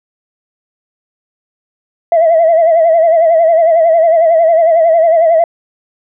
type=tone with vibrato; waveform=sine; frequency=659.3 Hz; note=E5; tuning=in tune; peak=-4 dBFS; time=2.12-5.44 s; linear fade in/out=2 ms; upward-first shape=sine; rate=11 Hz; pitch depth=72 cents each way; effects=tanh soft clip ceiling -2 dBFS